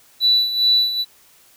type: tone with tremolo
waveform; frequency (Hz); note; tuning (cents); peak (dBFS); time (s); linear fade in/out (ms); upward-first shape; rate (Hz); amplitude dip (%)
triangle; 3960; B7; +4; -8; 0.2-1.05; 50; sine; 2.4; 75
effects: tanh soft clip ceiling -9 dBFS + white hiss -52 dBFS RMS until 1.56 s